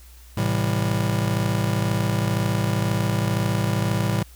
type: chord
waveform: square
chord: A minor seventh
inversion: none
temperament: just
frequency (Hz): 110 / 132 / 165 / 198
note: A2 / C3 / E3 / G3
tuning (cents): 0 / +16 / +2 / +18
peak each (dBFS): -24 / -28 / -29 / -28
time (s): 0.37-4.23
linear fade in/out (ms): 5
effects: added 60 Hz sine -44 dBFS peak until 4.35 s + white hiss -52 dBFS RMS until 4.35 s